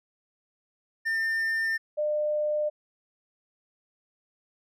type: tone pair in turn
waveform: triangle / sine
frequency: 1802 / 601.3 Hz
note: A6 / D5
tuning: +41 / +41 cents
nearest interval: octave + perfect fifth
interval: 1900 cents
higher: first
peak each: -23 / -24 dBFS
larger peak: first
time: 1.05-1.78 / 1.97-2.7 s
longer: neither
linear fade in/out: 20 ms
effects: none